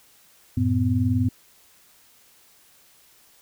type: tone cluster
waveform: sine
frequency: 93.4 / 113.5 / 252.1 Hz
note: F#2 / A#2 / B3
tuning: +17 / -46 / +36 cents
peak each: -23 dBFS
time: 0.57-1.29 s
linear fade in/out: 5 ms
effects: white hiss -56 dBFS RMS until 3.41 s